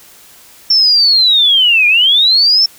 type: linear two-way sweep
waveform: sine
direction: down then up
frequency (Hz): 5430 to 2389 to 5430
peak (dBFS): -6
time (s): 0.7-2.66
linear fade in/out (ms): 5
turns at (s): 1.87
effects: white hiss -41 dBFS RMS until 2.78 s